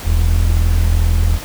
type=ring-modulated tone; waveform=triangle; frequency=60.1 Hz; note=B1; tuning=46 cents flat; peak=-5 dBFS; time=0.04-1.39 s; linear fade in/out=50 ms; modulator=21.2 Hz; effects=pink hiss -30 dBFS RMS until 1.44 s